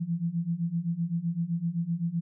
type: beating tone pair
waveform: sine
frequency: 164.81 / 172.61 Hz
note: E3 / F3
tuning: 0 / -20 cents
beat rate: 7.8 Hz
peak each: -31 / -29 dBFS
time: 0-2.21 s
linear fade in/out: 20 ms
effects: none